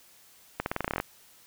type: accelerating click train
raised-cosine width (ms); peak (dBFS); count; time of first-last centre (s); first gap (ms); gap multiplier
0.5; -13; 12; 0.6-1.001; 61; 0.89
effects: white hiss -57 dBFS RMS until 1.46 s